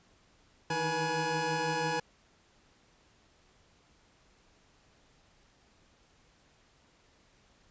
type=tone cluster; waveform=25% pulse; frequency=154.1 / 160.1 / 486.3 / 841 Hz; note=D#3 / D#3 / B4 / G#5; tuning=-16 / +50 / -27 / +22 cents; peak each=-37 / -35 / -30 / -29 dBFS; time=0.7-2 s; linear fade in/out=5 ms; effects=pink hiss -65 dBFS RMS until 7.7 s + resampled to 16000 Hz